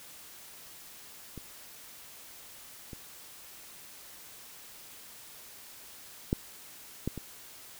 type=clicks; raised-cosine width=3 ms; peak=-28 / -29 / -13 / -17 / -25 dBFS; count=5; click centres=1.377 / 2.932 / 6.329 / 7.076 / 7.177 s; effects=white hiss -50 dBFS RMS until 7.79 s